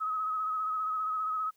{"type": "tone with vibrato", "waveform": "sine", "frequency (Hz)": 1274, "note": "D#6", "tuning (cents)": 41, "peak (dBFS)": -29, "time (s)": [0, 1.51], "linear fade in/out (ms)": 20, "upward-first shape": "sine", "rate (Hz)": 15, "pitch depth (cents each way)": 29, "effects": ["white hiss -71 dBFS RMS until 1.56 s"]}